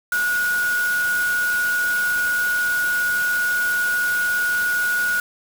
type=tone in noise; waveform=sine; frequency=1454 Hz; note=F#6; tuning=31 cents flat; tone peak=-18 dBFS; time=0.12-5.2 s; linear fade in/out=2 ms; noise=white; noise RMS=-31 dBFS; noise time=0.12-5.2 s; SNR=+10 dB; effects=none